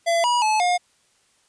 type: tone with pitch steps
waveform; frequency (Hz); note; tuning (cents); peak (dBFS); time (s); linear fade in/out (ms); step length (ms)
square; 676 / 968 / 862 / 714; E5 / B5 / A5 / F5; +43 / -35 / -36 / +38; -18; 0.06-0.78; 20; 180
effects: white hiss -62 dBFS RMS until 1.48 s + resampled to 22050 Hz